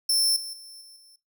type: tone with level steps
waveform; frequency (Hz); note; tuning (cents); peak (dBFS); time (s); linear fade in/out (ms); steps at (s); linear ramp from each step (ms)
sawtooth; 5350; E8; +25; -17 / -31 / -40 / -44 / -49; 0.09-1.16; 5; 0.36 / 0.53 / 0.81 / 0.96; 5
effects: noise-tail reverb RT60 0.2 s tail -18 dB re dry